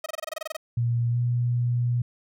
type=tone bursts; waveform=sawtooth; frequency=630 Hz; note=D#5; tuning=21 cents sharp; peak=-25 dBFS; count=12; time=0.04-0.567 s; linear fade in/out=5 ms; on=21 ms; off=25 ms
type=tone with pitch glide; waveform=sine; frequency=118.6 to 121.16 Hz; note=A#2 to B2; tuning=+30 to -33 cents; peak=-21 dBFS; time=0.77-2.02 s; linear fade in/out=5 ms; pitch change=+37 cents; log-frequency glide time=1.11-1.17 s
effects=none